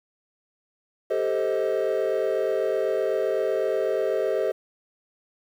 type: chord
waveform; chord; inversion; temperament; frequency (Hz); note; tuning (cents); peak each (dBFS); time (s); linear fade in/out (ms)
triangle; A half-diminished seventh; third; equal with one note detuned; 392 / 440 / 523.3 / 630.6; G4 / A4 / C5 / Eb5; 0 / 0 / 0 / +23; -25; 1.1-4.52; 10
effects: tanh soft clip ceiling -13 dBFS + 9-bit